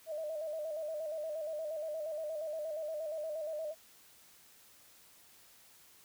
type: tone with vibrato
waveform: sine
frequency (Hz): 622.3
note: D#5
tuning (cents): 0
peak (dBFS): -36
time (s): 0.06-3.75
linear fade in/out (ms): 50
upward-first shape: square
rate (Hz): 8.5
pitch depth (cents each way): 59
effects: white hiss -61 dBFS RMS until 6.04 s